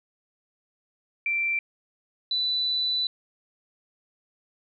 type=tone pair in turn; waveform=sine; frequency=2349 / 3981 Hz; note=D7 / B7; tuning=0 / +13 cents; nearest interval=major sixth; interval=913 cents; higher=second; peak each=-23 dBFS; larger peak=neither; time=1.26-1.59 / 2.31-3.07 s; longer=second; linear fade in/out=2 ms; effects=none